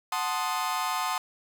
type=chord; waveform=40% pulse; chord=F# diminished seventh; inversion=none; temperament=equal; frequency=740 / 880 / 1046.5 / 1244.5 Hz; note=F#5 / A5 / C6 / Eb6; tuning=0 / 0 / 0 / 0 cents; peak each=-33 / -32 / -31 / -32 dBFS; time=0.12-1.18 s; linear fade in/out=2 ms; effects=none